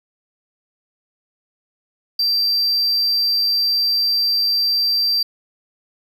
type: tone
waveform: triangle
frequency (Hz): 4699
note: D8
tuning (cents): 0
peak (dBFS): -14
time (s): 2.19-5.23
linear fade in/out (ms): 5
effects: none